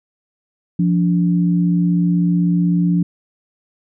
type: tone pair together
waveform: sine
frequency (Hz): 173.9 / 289.9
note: F3 / D4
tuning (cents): -7 / -22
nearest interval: major sixth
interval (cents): 885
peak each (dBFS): -13 / -21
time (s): 0.79-3.03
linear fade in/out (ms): 5
effects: none